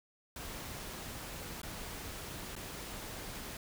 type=noise with dropouts; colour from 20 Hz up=pink; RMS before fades=-44 dBFS; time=0.36-3.57 s; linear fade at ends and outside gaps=2 ms; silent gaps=1.617-1.631 / 2.554-2.563 s; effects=none